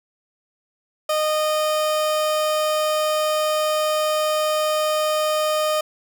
30% pulse tone, 615 Hz, D#5, 20 cents flat, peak -16 dBFS, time 1.09-5.81 s, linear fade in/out 5 ms, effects none

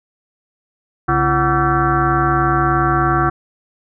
sine tone with frequency modulation, 742 Hz, F#5, 5 cents sharp, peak -12 dBFS, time 1.08-3.3 s, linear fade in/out 10 ms, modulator 201 Hz, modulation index 3.7, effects none

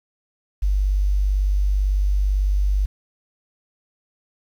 sine tone, 49 Hz, G1, in tune, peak -16 dBFS, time 0.62-2.86 s, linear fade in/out 10 ms, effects 8-bit

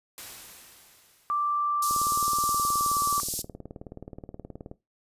white noise with exponential decay, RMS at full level -40 dBFS, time 0.18-2.12 s, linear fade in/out 0 ms, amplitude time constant 420 ms
sine tone with pitch glide, 1174.7 to 1163.2 Hz, D6 to D6, 0 to -17 cents, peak -24 dBFS, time 1.3-3.2 s, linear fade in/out 0 ms, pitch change -17 cents, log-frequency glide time 2.4-3.04 s
white band-pass noise, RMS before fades -32 dBFS, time 1.82-3.42 s, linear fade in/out 5 ms, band 4800 to 13000 Hz, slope 24 dB/octave
click train, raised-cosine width 2 ms, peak -26 dBFS, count 54, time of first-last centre 1.91-4.714 s, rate 18.9 Hz
effects noise-tail reverb RT60 0.2 s tail -17 dB re dry + resampled to 32000 Hz

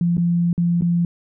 sine tone with dropouts, 172.2 Hz, F3, 24 cents flat, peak -15 dBFS, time 0.01-1.05 s, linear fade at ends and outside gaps 2 ms, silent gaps 0.17-0.179 / 0.53-0.578 / 0.811-0.821 s, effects none

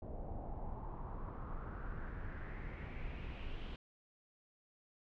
brown noise with low-pass filter sweep, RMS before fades -44 dBFS, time 0.02-3.76 s, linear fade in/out 2 ms, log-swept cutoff 650 to 3200 Hz, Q 3.8, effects none

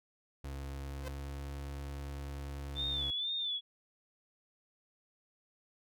35% pulse tone with pitch glide, 68.6 to 70.04 Hz, C#2 to C#2, -17 to +18 cents, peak -38 dBFS, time 0.44-3.11 s, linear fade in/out 5 ms, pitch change +35 cents, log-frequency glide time 0.62-1.53 s
sawtooth tone with exponential growth, 515 Hz, C5, 28 cents flat, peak -34 dBFS, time 0.98-1.08 s, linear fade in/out 2 ms, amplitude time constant 21 ms
sine tone with vibrato, 3520 Hz, A7, in tune, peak -33 dBFS, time 2.75-3.61 s, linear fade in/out 50 ms, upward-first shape sine, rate 2.1 Hz, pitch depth 75 cents each way
effects none

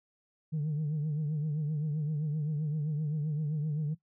sine tone with vibrato, 151.5 Hz, D#3, 46 cents flat, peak -27 dBFS, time 0.52-3.95 s, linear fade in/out 20 ms, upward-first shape triangle, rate 7.7 Hz, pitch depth 90 cents each way, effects noise-tail reverb RT60 0.1 s tail -18 dB re dry + tanh soft clip ceiling -27 dBFS

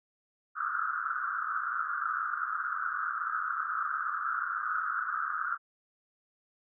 pink band-pass noise, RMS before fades -33 dBFS, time 0.55-5.58 s, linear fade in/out 50 ms, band 1200 to 1500 Hz, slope 96 dB/octave, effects none

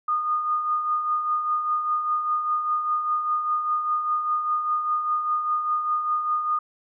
sine tone with tremolo, 1226 Hz, D#6, 26 cents flat, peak -19 dBFS, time 0.08-6.59 s, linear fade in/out 5 ms, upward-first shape triangle, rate 5 Hz, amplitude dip 55%, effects none

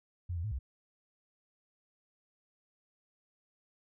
sine tone with pitch steps, 88.3 / 83.6 / 107.4 / 65.8 Hz, F2 / E2 / A2 / C2, +20 / +25 / -41 / +10 cents, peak -33 dBFS, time 0.29-0.59 s, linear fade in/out 10 ms, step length 75 ms, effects none

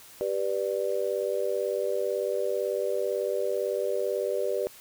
sine chord, G major, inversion none, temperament just, 392 / 490 / 588 Hz, G4 / B4 / D5, 0 / -14 / +2 cents, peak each -30 dBFS, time 0.21-4.67 s, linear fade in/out 0 ms, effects white hiss -50 dBFS RMS until 4.8 s

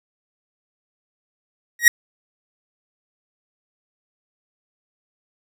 45% pulse tone with exponential growth, 1895 Hz, A#6, 28 cents sharp, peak -3 dBFS, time 1.79-1.88 s, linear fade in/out 2 ms, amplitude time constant 19 ms, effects none

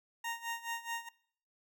20% pulse tone with tremolo, 929 Hz, A#5, 6 cents flat, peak -30 dBFS, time 0.24-1.09 s, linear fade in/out 5 ms, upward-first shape sine, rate 4.7 Hz, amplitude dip 85%, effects noise-tail reverb RT60 0.6 s tail -21 dB re dry

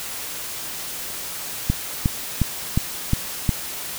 click train, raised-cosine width 5 ms, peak -5 dBFS, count 6, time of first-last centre 1.7-3.492 s, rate 2.79 Hz, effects white hiss -31 dBFS RMS until 3.98 s

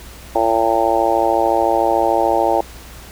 harmonic tone, 113.6 Hz, A#2, 44 cents flat, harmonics 3 / 4 / 5 / 6 / 7 / 8, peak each -21 / -23 / -19 / -20 / -18 / -21 dBFS, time 0.35-2.61 s, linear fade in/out 5 ms, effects added 60 Hz sine -38 dBFS peak until 3.11 s + pink hiss -39 dBFS RMS until 3.11 s

